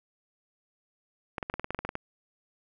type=clicks; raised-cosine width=0.5 ms; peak=-17 dBFS; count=12; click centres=1.382 / 1.428 / 1.499 / 1.54 / 1.596 / 1.644 / 1.706 / 1.747 / 1.79 / 1.85 / 1.891 / 1.954 s; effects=none